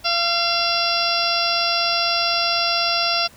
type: harmonic tone with a mistuned harmonic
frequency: 684 Hz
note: F5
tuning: 36 cents flat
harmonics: 1 / 2 / 3 / 4 / 5 / 6 / 7 / 8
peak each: -25 / -25 / -33 / -25 / -28 / -29 / -23 / -26 dBFS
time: 0.04-3.28 s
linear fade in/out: 20 ms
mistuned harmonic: 3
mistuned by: +37 cents
effects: pink hiss -48 dBFS RMS until 3.36 s